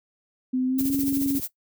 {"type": "tone with pitch glide", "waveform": "sine", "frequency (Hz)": [255.9, 275.9], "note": ["C4", "C#4"], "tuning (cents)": [-38, -8], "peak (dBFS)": -21, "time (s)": [0.53, 1.39], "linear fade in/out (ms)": 10, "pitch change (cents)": 130, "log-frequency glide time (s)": [0.67, 0.93]}
{"type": "noise with tremolo", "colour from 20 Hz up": "violet", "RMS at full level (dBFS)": -29, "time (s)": [0.78, 1.48], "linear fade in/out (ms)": 10, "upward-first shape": "sine", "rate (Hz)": 14, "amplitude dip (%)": 65}
{"type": "click train", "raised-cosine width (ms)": 3, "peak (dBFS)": -23, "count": 14, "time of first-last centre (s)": [0.81, 1.396], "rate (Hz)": 22.2}
{"effects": ["noise-tail reverb RT60 0.1 s tail -18 dB re dry", "high-pass 60 Hz 12 dB/octave"]}